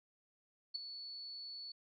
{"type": "tone with ADSR envelope", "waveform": "sine", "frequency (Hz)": 4435, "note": "C#8", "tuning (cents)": 0, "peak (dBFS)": -34, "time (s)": [0.74, 1.72], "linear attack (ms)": 15, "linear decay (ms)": 10, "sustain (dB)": -11, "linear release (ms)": 5, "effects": []}